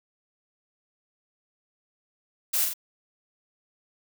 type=noise with echo; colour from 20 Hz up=blue; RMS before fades=-25 dBFS; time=2.53-2.65 s; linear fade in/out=10 ms; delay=44 ms; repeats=2; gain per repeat=-4 dB; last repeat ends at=2.738 s; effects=none